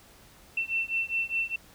sine beating tone pair, 2688 / 2692.9 Hz, E7 / E7, +33 / +36 cents, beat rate 4.9 Hz, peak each -30 dBFS, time 0.57-1.56 s, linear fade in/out 5 ms, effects pink hiss -55 dBFS RMS until 1.74 s

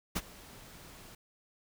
pink noise with ADSR envelope, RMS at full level -31 dBFS, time 0.15-1.15 s, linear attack 18 ms, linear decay 37 ms, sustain -21 dB, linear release 4 ms, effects none

